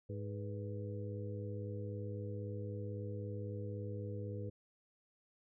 harmonic tone with a mistuned harmonic, 103.8 Hz, G#2, in tune, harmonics 1 / 2 / 3 / 4 / 5, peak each -41 / -50 / -51 / -50 / -48 dBFS, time 0.09-4.5 s, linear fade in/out 10 ms, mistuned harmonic 5, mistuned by -89 cents, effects none

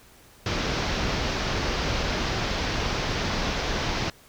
pink low-pass noise, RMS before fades -27 dBFS, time 0.46-4.1 s, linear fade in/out 2 ms, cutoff 5900 Hz, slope 48 dB/octave, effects pink hiss -53 dBFS RMS until 4.28 s

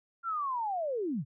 sine linear sweep, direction down, 1396.9 to 110 Hz, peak -30 dBFS, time 0.23-1.25 s, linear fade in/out 50 ms, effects none

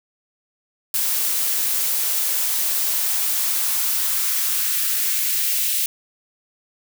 blue noise with high-pass filter sweep, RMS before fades -21 dBFS, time 0.94-5.86 s, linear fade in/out 2 ms, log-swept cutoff 210 to 2500 Hz, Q 1.3, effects none

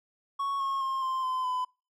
triangle tone with pitch steps, 1108.7 / 1087.8 / 1067.2 / 1047.1 / 1027.3 / 1007.9 Hz, C#6 / C#6 / C6 / C6 / C6 / B5, 0 / -33 / +34 / +1 / -32 / +35 cents, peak -26 dBFS, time 0.39-1.65 s, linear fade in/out 10 ms, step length 210 ms, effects noise-tail reverb RT60 0.3 s tail -26 dB re dry

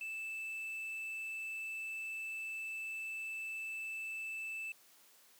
triangle tone, 2637 Hz, E7, in tune, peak -38 dBFS, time 0.01-4.72 s, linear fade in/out 2 ms, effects white hiss -64 dBFS RMS until 5.39 s + high-pass 200 Hz 12 dB/octave

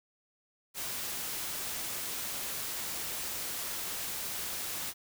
white noise, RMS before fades -37 dBFS, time 0.74-4.94 s, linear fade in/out 50 ms, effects none

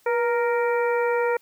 harmonic tone with a mistuned harmonic, 466.5 Hz, A#4, 1 cent sharp, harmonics 1 / 2 / 3 / 4 / 5, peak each -21 / -27 / -31 / -33 / -35 dBFS, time 0.06-1.37 s, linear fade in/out 5 ms, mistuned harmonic 1, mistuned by +54 cents, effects white hiss -60 dBFS RMS until 1.41 s

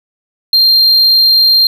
triangle tone, 4186 Hz, C8, in tune, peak -4 dBFS, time 0.53-1.67 s, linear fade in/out 2 ms, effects none

